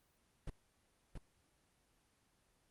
brown noise with echo, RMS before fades -42 dBFS, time 0.47-0.5 s, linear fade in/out 5 ms, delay 680 ms, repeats 1, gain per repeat -3 dB, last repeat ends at 1.18 s, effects pink hiss -75 dBFS RMS until 2.7 s + Opus 24 kbps

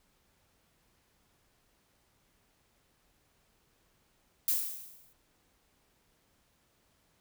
violet noise with exponential decay, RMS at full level -26 dBFS, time 4.48-5.13 s, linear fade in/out 2 ms, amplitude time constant 140 ms, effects pink hiss -71 dBFS RMS until 7.2 s

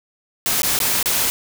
white noise with dropouts, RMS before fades -19 dBFS, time 0.46-1.3 s, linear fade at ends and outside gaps 0 ms, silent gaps 0.619-0.632 / 0.789-0.802 / 1.028-1.058 s, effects none

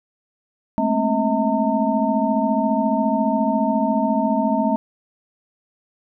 sine tone cluster, 212 / 226.4 / 266.7 / 642 / 909 Hz, G#3 / A3 / C4 / E5 / A#5, +36 / +50 / +33 / -46 / -44 cents, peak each -23 dBFS, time 0.78-4.76 s, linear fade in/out 0 ms, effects none

